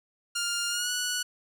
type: tone with pitch glide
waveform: 10% pulse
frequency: 1404 to 1472.1 Hz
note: F6 to F#6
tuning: +9 to -9 cents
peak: -19 dBFS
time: 0.35-1.23 s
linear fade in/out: 10 ms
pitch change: +82 cents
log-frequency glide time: 0.69-0.91 s
effects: none